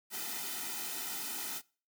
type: noise with comb filter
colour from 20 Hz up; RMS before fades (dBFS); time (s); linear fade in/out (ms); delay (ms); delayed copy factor
white; -39; 0.1-1.62; 50; 1.8; -1
effects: noise-tail reverb RT60 0.4 s tail -24 dB re dry + high-pass 200 Hz 12 dB/octave